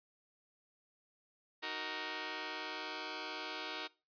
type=chord; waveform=5% pulse; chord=D# minor; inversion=none; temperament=just; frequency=311.1 / 373.4 / 466.7 Hz; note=D#4 / F#4 / A#4; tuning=0 / +16 / +2 cents; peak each=-33 dBFS; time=1.62-3.88 s; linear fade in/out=20 ms; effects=noise-tail reverb RT60 0.3 s tail -22 dB re dry + resampled to 11025 Hz